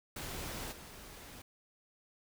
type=noise with level steps; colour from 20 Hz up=pink; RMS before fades=-42 / -51 dBFS; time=0.16-1.42 s; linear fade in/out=5 ms; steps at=0.71 s; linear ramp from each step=20 ms; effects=none